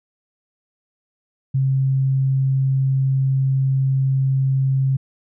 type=tone; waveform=sine; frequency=134 Hz; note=C3; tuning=42 cents sharp; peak=-15 dBFS; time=1.54-4.97 s; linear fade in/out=10 ms; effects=none